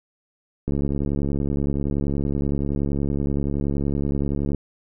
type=click train; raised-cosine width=3 ms; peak=-12 dBFS; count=274; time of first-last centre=0.68-4.547 s; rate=70.6 Hz; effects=none